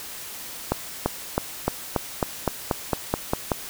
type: accelerating click train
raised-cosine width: 1 ms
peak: -6 dBFS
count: 12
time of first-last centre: 0.72-3.518 s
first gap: 340 ms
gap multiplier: 0.94
effects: white hiss -37 dBFS RMS until 3.69 s